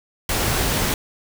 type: noise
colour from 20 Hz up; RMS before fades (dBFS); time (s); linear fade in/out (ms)
pink; -21; 0.29-0.94; 2
effects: none